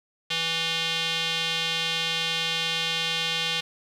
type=tone with band-pass filter; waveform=square; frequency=164.4 Hz; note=E3; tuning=4 cents flat; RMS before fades=-27 dBFS; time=0.3-3.61 s; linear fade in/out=10 ms; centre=3300 Hz; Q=3; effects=9-bit